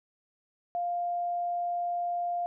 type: tone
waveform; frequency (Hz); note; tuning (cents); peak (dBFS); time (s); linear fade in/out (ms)
sine; 700; F5; +4; -28; 0.75-2.46; 0
effects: none